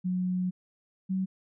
sine tone pair in turn, 182.5 / 188.83 Hz, F#3 / F#3, -24 / +36 cents, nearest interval minor second, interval 60 cents, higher second, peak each -26 dBFS, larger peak neither, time 0.04-0.51 / 1.09-1.26 s, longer first, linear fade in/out 20 ms, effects none

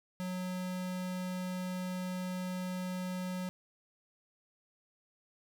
square tone, 183.1 Hz, F#3, 18 cents flat, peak -36 dBFS, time 0.2-3.49 s, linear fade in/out 0 ms, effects none

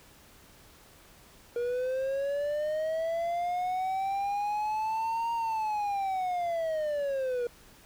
triangle linear two-way sweep, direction up then down, 474.1 to 932.3 to 474.1 Hz, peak -26 dBFS, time 1.56-7.47 s, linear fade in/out 2 ms, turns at 5.33 s, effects pink hiss -56 dBFS RMS until 7.85 s

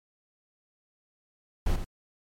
brown noise with echo, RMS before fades -24 dBFS, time 1.66-1.76 s, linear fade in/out 5 ms, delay 84 ms, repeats 1, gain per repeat -8 dB, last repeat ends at 1.844 s, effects MP3 64 kbps

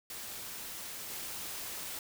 white noise with level steps, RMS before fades -43 / -41 dBFS, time 0.1-1.99 s, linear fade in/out 2 ms, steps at 1.1 s, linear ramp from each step 5 ms, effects none

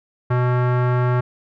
square tone with low-pass filter, 124.1 Hz, B2, 9 cents sharp, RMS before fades -18 dBFS, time 0.3-1.21 s, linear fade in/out 10 ms, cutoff 1400 Hz, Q 1.8, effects none

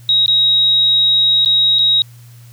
sine tone with dropouts, 3802 Hz, A#7, 33 cents sharp, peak -9 dBFS, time 0.09-2.02 s, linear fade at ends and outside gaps 1 ms, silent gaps 0.261-0.28 / 1.449-1.459 / 1.786-1.791 s, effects added 119 Hz sine -37 dBFS peak until 2.52 s + white hiss -49 dBFS RMS until 2.52 s

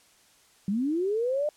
sine linear sweep, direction up, 185 to 611 Hz, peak -24 dBFS, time 0.68-1.49 s, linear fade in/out 2 ms, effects white hiss -60 dBFS RMS until 1.56 s + low-pass 10000 Hz 12 dB/octave

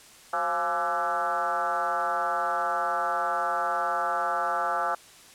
sine tone with frequency modulation, 1017 Hz, C6, 50 cents flat, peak -24 dBFS, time 0.33-4.95 s, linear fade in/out 5 ms, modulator 162 Hz, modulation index 2.7, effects white hiss -51 dBFS RMS until 5.34 s + low-pass 10000 Hz 12 dB/octave

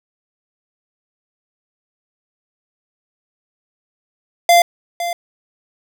square tone with echo, 692 Hz, F5, 16 cents flat, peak -8 dBFS, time 4.49-4.62 s, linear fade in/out 2 ms, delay 510 ms, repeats 1, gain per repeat -12 dB, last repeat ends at 5.13 s, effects none

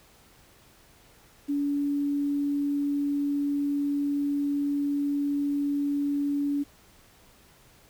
sine tone with quantisation, 285.8 Hz, D4, 47 cents flat, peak -24 dBFS, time 1.48-6.64 s, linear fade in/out 20 ms, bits 9, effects pink hiss -57 dBFS RMS until 7.89 s

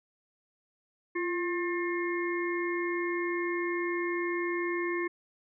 harmonic tone with a mistuned harmonic, 356.7 Hz, F4, 37 cents sharp, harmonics 1 / 3 / 5 / 6, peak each -30 / -38 / -38 / -37 dBFS, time 1.15-5.08 s, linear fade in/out 10 ms, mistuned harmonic 1, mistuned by -53 cents, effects none

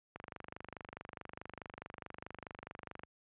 click train, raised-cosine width 0.5 ms, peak -29 dBFS, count 72, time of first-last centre 0.16-3.034 s, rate 24.7 Hz, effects high-pass 60 Hz 12 dB/octave + resampled to 8000 Hz

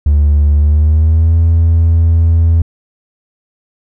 triangle tone with pitch glide, 73.42 to 82.89 Hz, D2 to E2, 0 to +10 cents, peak -3 dBFS, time 0.06-2.62 s, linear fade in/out 5 ms, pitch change +210 cents, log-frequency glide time 0.56-1.36 s, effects tanh soft clip ceiling -1 dBFS

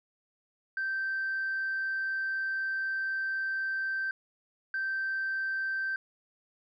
sine tone pair in turn, 1559 / 1559 Hz, G6 / G6, -10 / -10 cents, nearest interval unison, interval 0 cents, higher neither, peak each -28 dBFS, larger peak neither, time 0.77-4.11 / 4.74-5.96 s, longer first, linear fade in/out 2 ms, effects tanh soft clip ceiling -26 dBFS

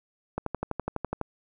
click train, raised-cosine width 1 ms, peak -15 dBFS, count 11, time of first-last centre 0.38-1.213 s, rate 12 Hz, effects none

